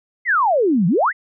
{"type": "exponential two-way sweep", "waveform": "sine", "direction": "down then up", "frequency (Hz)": [2136, 158.9, 2136], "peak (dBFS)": -13, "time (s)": [0.25, 1.13], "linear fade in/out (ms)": 50, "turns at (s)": 0.87, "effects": []}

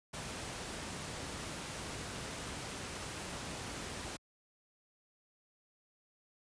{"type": "noise", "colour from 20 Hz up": "pink", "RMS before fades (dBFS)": -42, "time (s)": [0.13, 4.17], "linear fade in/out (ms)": 10, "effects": ["high-pass 60 Hz 12 dB/octave", "resampled to 22050 Hz"]}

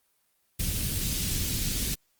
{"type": "band-stop noise", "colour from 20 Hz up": "pink", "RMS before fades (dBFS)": -29, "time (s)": [0.59, 1.95], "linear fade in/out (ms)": 10, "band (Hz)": [210, 3600], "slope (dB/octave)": 12, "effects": ["white hiss -71 dBFS RMS until 2.19 s", "Opus 24 kbps"]}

